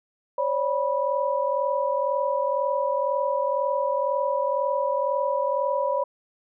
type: tone cluster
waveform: sine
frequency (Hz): 537 / 579 / 980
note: C5 / D5 / B5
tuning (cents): +45 / -25 / -14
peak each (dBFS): -26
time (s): 0.38-6.04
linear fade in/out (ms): 5
effects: none